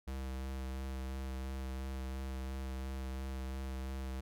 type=tone with vibrato; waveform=square; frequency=65.9 Hz; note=C2; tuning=13 cents sharp; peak=-39 dBFS; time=0.07-4.21 s; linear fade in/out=10 ms; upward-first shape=sine; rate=2.9 Hz; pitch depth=16 cents each way; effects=none